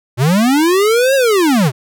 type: linear two-way sweep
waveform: square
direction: up then down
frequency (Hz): 113.3 to 554.4 to 113.3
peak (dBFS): -10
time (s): 0.17-1.72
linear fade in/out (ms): 50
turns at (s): 1.15
effects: none